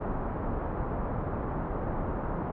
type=low-pass noise; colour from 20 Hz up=pink; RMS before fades=-32 dBFS; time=0-2.52 s; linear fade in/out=20 ms; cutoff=1200 Hz; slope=24 dB/octave; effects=none